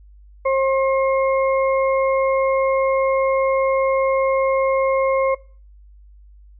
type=harmonic tone; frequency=535 Hz; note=C5; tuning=38 cents sharp; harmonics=1 / 2 / 4; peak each=-16 / -22 / -28 dBFS; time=0.45-5.35 s; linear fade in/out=10 ms; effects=noise-tail reverb RT60 0.4 s tail -22 dB re dry + added 50 Hz sine -43 dBFS peak until 6.59 s